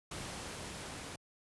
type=noise with level ramp; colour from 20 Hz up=pink; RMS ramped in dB=-42 to -45 dBFS; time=0.11-1.16 s; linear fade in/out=5 ms; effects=high-pass 60 Hz 12 dB/octave + resampled to 24000 Hz